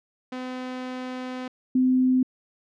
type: tone pair in turn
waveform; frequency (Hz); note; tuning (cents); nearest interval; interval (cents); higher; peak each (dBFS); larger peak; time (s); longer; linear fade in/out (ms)
sawtooth / sine; 254.5 / 256.4; C4 / C4; -48 / -35; unison; 13; second; -27 / -17; second; 0.32-1.48 / 1.75-2.23; first; 5
effects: low-pass 4000 Hz 12 dB/octave